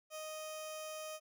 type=tone with notch filter; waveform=15% pulse; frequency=622.3 Hz; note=D#5; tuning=in tune; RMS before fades=-45 dBFS; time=0.1-1.2 s; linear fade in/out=50 ms; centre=1700 Hz; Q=0.97; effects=none